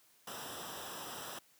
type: noise with comb filter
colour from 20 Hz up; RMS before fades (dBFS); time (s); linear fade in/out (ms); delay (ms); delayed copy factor
pink; -45; 0.27-1.39; 5; 0.45; -0.75
effects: white hiss -67 dBFS RMS until 1.59 s + high-pass 100 Hz 12 dB/octave